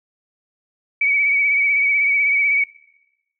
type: tone with vibrato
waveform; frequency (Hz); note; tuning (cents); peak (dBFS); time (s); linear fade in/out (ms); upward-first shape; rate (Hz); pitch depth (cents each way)
sine; 2267; C#7; +38; -14; 1.01-2.64; 5; sine; 16; 39
effects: noise-tail reverb RT60 1.0 s tail -24 dB re dry